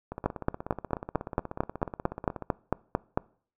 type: two click trains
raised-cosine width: 1 ms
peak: -10 / -21 dBFS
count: 14 / 39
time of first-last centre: 0.26-3.175 / 0.12-2.423 s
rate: 4.46 / 16.5 Hz
effects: noise-tail reverb RT60 0.5 s tail -24 dB re dry